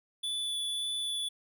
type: tone with vibrato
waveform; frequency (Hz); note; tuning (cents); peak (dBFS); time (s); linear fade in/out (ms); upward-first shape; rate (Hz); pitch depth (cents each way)
square; 3461; A7; -29; -32; 0.23-1.29; 10; sine; 1.8; 8
effects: none